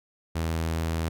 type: tone with vibrato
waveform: sawtooth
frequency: 81.5 Hz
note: E2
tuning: 19 cents flat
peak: -22 dBFS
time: 0.35-1.09 s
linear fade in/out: 10 ms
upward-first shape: sine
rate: 20 Hz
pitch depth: 19 cents each way
effects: none